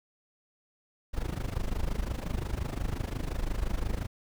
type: noise with amplitude modulation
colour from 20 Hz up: brown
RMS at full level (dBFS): -28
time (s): 1.13-4.07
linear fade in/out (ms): 20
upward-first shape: sine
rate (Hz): 25.7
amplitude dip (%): 85
effects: none